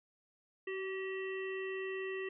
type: harmonic tone with a mistuned harmonic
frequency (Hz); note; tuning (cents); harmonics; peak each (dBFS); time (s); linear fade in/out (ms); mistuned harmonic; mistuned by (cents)
384.6; G4; -33; 1 / 3 / 5 / 7 / 8; -38 / -52 / -44 / -48 / -59; 0.67-2.29; 5; 1; -16
effects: none